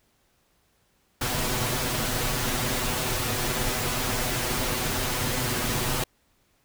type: noise with comb filter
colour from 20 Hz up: pink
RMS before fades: -27 dBFS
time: 1.21-6.04 s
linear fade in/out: 5 ms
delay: 8 ms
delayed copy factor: +0.85
effects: pink hiss -67 dBFS RMS until 6.64 s